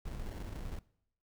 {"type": "noise with sample-and-hold", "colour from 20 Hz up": "brown", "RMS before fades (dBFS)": -41, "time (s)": [0.05, 0.79], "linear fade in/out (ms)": 5, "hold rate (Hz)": 1225, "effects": ["noise-tail reverb RT60 0.7 s tail -21 dB re dry"]}